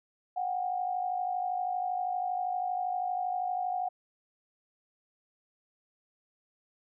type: tone pair together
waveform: sine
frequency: 730.4 / 783 Hz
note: F#5 / G5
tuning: -23 / -2 cents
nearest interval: minor second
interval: 121 cents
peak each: -30 / -36 dBFS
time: 0.36-3.89 s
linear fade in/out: 10 ms
effects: none